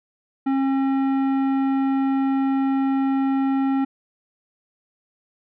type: tone with tanh clipping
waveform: sine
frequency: 270 Hz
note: C#4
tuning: 45 cents flat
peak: -20 dBFS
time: 0.46-3.85 s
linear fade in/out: 10 ms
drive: 13 dB
effects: none